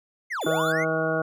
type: linear two-way sweep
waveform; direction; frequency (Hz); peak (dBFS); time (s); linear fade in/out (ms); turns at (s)
triangle; down then up; 2200 to 265.8 to 2200; -25; 0.3-0.85; 20; 0.45
type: tone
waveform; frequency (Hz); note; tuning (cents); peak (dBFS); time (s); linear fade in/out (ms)
sawtooth; 3490; A7; -15; -32; 0.41-0.72; 5
type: harmonic tone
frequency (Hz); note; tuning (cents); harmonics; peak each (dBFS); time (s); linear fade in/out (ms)
160; D#3; +49; 1 / 2 / 3 / 4 / 5 / 7 / 8 / 9; -31 / -31 / -28 / -27 / -37 / -35 / -40 / -29; 0.46-1.22; 5
effects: none